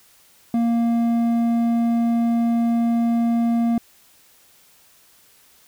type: tone with hard clipping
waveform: sine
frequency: 233.1 Hz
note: A#3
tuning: in tune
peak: -18 dBFS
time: 0.54-3.78 s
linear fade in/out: 2 ms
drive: 6 dB
effects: white hiss -54 dBFS RMS until 5.67 s